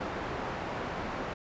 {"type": "low-pass noise", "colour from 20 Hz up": "white", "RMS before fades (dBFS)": -36, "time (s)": [0, 1.34], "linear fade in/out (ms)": 10, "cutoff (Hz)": 1100, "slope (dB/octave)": 12, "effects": ["resampled to 16000 Hz"]}